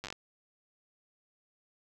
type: slowing click train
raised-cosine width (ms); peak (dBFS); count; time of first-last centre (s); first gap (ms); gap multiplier
0.2; -22; 7; 0.04-0.126; 8; 1.23
effects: none